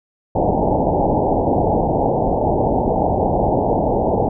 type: low-pass noise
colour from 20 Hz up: white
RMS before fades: -17 dBFS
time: 0.35-4.29 s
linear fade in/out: 5 ms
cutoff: 880 Hz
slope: 96 dB/octave
effects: none